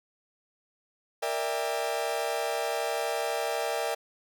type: chord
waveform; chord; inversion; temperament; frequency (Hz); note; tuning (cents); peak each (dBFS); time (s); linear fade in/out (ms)
40% pulse; E half-diminished seventh; second; equal with one note detuned; 466.2 / 587.3 / 659.3 / 800.5; Bb4 / D5 / E5 / G5; 0 / 0 / 0 / +36; -33; 1.22-3.95; 10
effects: none